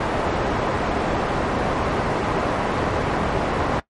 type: low-pass noise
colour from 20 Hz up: white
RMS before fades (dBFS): -22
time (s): 0-3.8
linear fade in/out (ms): 5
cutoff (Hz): 890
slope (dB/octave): 12
effects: noise-tail reverb RT60 0.1 s tail -18 dB re dry + MP3 48 kbps